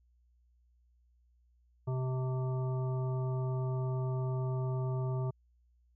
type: harmonic tone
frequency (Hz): 129.2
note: C3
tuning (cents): -21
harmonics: 1 / 3 / 5 / 7 / 9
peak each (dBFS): -31 / -41 / -45 / -48 / -50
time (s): 1.87-5.31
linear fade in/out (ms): 10
effects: added 60 Hz sine -65 dBFS peak until 5.95 s